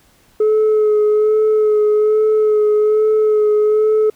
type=tone with vibrato; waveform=sine; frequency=427.4 Hz; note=G#4; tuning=50 cents sharp; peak=-8 dBFS; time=0.4-4.1 s; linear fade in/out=5 ms; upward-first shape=sine; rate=1.2 Hz; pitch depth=21 cents each way; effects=tanh soft clip ceiling -9 dBFS + pink hiss -53 dBFS RMS until 4.15 s